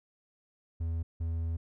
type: tone pair in turn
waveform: triangle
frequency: 82.41 / 82.41 Hz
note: E2 / E2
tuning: 0 / 0 cents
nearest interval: unison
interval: 0 cents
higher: neither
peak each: -28 dBFS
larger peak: neither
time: 0.8-1.03 / 1.2-1.57 s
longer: second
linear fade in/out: 10 ms
effects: none